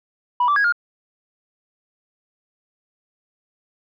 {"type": "tone with pitch steps", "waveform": "sine", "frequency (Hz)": [979, 1164, 1651, 1417], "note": ["B5", "D6", "G#6", "F6"], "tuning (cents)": [-15, -16, -11, 25], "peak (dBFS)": -13, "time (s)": [0.4, 0.724], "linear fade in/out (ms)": 5, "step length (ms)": 81, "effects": ["tanh soft clip ceiling -12 dBFS"]}